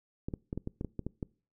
clicks, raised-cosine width 3 ms, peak -22 dBFS, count 10, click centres 0.285 / 0.338 / 0.529 / 0.576 / 0.674 / 0.811 / 0.847 / 0.993 / 1.066 / 1.228 s, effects noise-tail reverb RT60 0.4 s tail -24 dB re dry

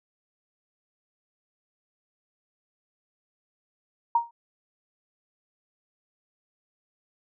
sine tone with exponential decay, 936 Hz, A#5, 7 cents sharp, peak -15 dBFS, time 4.15-4.31 s, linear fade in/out 5 ms, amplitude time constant 34 ms, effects none

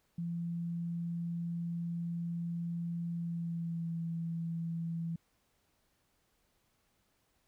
sine tone with pitch glide, 170 to 166.41 Hz, F3 to E3, -46 to +17 cents, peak -34 dBFS, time 0.18-5.16 s, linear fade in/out 5 ms, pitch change -37 cents, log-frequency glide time 3.12-3.95 s, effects pink hiss -75 dBFS RMS until 7.47 s

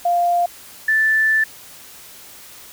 sine tone pair in turn, 698.5 / 1760.1 Hz, F5 / A6, 0 / 0 cents, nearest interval octave + major third, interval 1600 cents, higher second, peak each -14 / -13 dBFS, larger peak second, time 0.05-0.46 / 0.88-1.44 s, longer second, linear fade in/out 5 ms, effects white hiss -41 dBFS RMS until 2.72 s

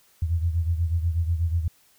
sine beating tone pair, 82.41 / 90.61 Hz, E2 / F#2, 0 / -36 cents, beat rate 8.2 Hz, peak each -22 / -28 dBFS, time 0.22-1.68 s, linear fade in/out 5 ms, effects white hiss -60 dBFS RMS until 1.98 s

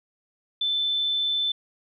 sine tone, 3526 Hz, A7, 3 cents sharp, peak -22 dBFS, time 0.61-1.52 s, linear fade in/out 5 ms, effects none

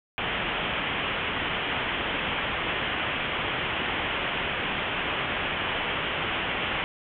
white low-pass noise, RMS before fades -29 dBFS, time 0.18-6.84 s, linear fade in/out 0 ms, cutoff 3300 Hz, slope 96 dB/octave, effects none

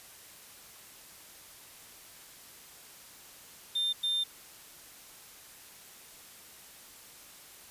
triangle tone bursts at uneven times, 3600 Hz, A7, 39 cents sharp, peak -26 dBFS, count 2, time 3.75-3.93 / 4.03-4.24 s, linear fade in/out 10 ms, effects white hiss -52 dBFS RMS until 7.7 s + resampled to 32000 Hz

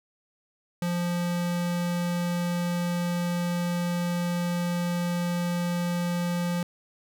square tone, 174.61 Hz, F3, in tune, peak -26 dBFS, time 0.82-6.63 s, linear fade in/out 2 ms, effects none

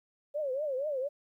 sine tone with vibrato, 560 Hz, C#5, 18 cents sharp, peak -30 dBFS, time 0.34-1.09 s, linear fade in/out 20 ms, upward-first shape triangle, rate 4.2 Hz, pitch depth 200 cents each way, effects 12-bit

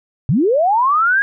sine linear sweep, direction up, 110 to 1659 Hz, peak -11 dBFS, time 0.29-1.22 s, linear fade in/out 0 ms, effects none

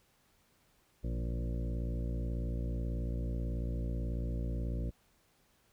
harmonic tone with a mistuned harmonic, 58.27 Hz, A#1, in tune, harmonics 1 / 2 / 3 / 4 / 5 / 6 / 8 / 9 / 10, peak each -34 / -40 / -44 / -46 / -48 / -50 / -52 / -53 / -54 dBFS, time 1.03-4.91 s, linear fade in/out 20 ms, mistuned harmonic 2, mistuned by +56 cents, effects pink hiss -70 dBFS RMS until 5.72 s

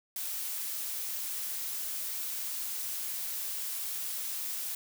blue noise, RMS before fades -36 dBFS, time 0.16-4.75 s, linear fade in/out 2 ms, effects none

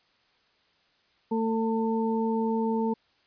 harmonic tone, 224.2 Hz, A3, 33 cents sharp, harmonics 1 / 2 / 4, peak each -26 / -29 / -32 dBFS, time 1.31-2.94 s, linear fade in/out 10 ms, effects white hiss -66 dBFS RMS until 3.26 s + resampled to 11025 Hz

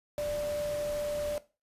sine tone in noise, 590 Hz, D5, 8 cents sharp, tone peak -30 dBFS, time 0.18-1.38 s, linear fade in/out 0 ms, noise pink, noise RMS -43 dBFS, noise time 0.18-1.38 s, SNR +10 dB, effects noise-tail reverb RT60 0.3 s tail -17 dB re dry + resampled to 32000 Hz

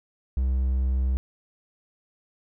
triangle tone, 64.7 Hz, C2, 19 cents flat, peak -19 dBFS, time 0.37-1.17 s, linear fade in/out 0 ms, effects none

